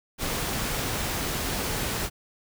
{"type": "noise", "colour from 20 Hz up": "pink", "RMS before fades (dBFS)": -29, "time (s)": [0.18, 2.1], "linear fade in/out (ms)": 50, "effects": []}